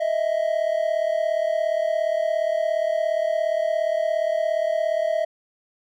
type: tone pair together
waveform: triangle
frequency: 624.8 / 662 Hz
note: D#5 / E5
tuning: +7 / +7 cents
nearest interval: minor second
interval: 100 cents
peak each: -21 dBFS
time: 0-5.25 s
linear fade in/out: 10 ms
effects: none